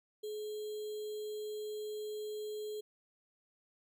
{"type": "tone with sample-and-hold", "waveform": "sine", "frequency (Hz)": 424.8, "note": "G#4", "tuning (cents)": 39, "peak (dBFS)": -38, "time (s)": [0.23, 2.81], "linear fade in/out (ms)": 10, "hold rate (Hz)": 3675, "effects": []}